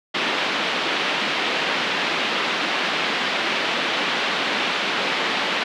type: band-pass noise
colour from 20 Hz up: white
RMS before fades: -23 dBFS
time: 0.14-5.64 s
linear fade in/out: 10 ms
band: 190 to 3500 Hz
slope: 24 dB/octave
effects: none